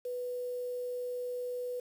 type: tone with quantisation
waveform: sine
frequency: 493.9 Hz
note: B4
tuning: in tune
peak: -34 dBFS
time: 0.05-1.8 s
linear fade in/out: 5 ms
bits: 9
effects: none